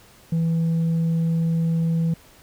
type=tone with tanh clipping; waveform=sine; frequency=164.81 Hz; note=E3; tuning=in tune; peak=-19 dBFS; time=0.32-2.14 s; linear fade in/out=5 ms; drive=2 dB; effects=pink hiss -51 dBFS RMS until 2.42 s